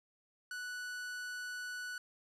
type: tone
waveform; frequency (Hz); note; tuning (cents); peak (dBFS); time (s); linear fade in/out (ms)
45% pulse; 1480; F#6; 0; -40; 0.51-1.98; 2
effects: low-pass 10000 Hz 12 dB/octave